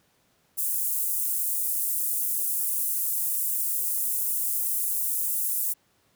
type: high-pass noise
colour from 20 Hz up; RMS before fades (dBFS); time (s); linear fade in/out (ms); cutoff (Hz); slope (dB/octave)
pink; -27; 0.57-5.74; 20; 9900; 24
effects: pink hiss -66 dBFS RMS until 6.15 s + high-pass 80 Hz 12 dB/octave